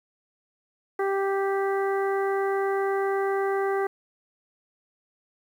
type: harmonic tone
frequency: 392 Hz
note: G4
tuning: in tune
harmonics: 1 / 2 / 3 / 4 / 5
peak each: -24 / -30 / -34 / -36 / -38 dBFS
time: 0.99-3.87 s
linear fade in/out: 5 ms
effects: 9-bit